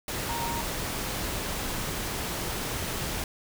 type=tone in noise; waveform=sine; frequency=932.3 Hz; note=A#5; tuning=in tune; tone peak=-32 dBFS; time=0.29-0.61 s; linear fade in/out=2 ms; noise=pink; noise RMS=-32 dBFS; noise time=0.08-3.24 s; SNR=-3 dB; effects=none